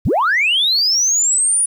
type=linear sweep; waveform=sine; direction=up; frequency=37.24 to 9790 Hz; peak=-11 dBFS; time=0.05-1.66 s; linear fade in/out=10 ms; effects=tanh soft clip ceiling -9 dBFS + 8-bit